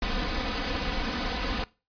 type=noise with comb filter; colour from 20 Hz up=pink; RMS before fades=-29 dBFS; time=0.02-1.64 s; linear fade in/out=2 ms; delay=4 ms; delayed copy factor=+0.8; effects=noise-tail reverb RT60 0.3 s tail -21 dB re dry + resampled to 11025 Hz